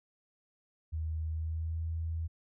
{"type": "tone with pitch glide", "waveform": "sine", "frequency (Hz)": [79.4, 81.63], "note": ["D#2", "E2"], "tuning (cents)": [36, -16], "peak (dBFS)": -32, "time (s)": [0.92, 2.28], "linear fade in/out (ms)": 20, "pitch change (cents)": 48, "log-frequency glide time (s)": [1.31, 1.82], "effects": []}